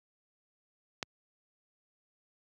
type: click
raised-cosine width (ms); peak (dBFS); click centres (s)
0.2; -16; 1.028
effects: high-pass 80 Hz 12 dB/octave